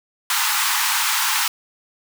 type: high-pass noise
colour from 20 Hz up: pink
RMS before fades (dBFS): -20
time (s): 0.3-1.48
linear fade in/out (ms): 2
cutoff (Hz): 830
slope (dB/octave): 96
effects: none